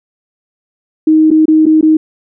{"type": "tone with dropouts", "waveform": "sine", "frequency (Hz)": 313.3, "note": "D#4", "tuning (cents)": 12, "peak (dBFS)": -4, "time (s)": [1.07, 1.97], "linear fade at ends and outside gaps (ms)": 5, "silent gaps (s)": [[1.305, 1.312], [1.456, 1.481], [1.657, 1.664], [1.811, 1.827]], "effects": []}